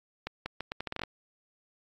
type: accelerating click train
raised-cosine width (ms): 0.3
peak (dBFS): -18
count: 11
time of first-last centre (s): 0.27-1.036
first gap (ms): 190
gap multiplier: 0.77
effects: AAC 48 kbps